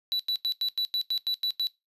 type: tone bursts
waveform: triangle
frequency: 3951 Hz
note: B7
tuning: in tune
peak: -23 dBFS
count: 10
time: 0.12-1.67 s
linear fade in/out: 0 ms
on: 74 ms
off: 90 ms
effects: noise-tail reverb RT60 0.2 s tail -19 dB re dry + resampled to 32000 Hz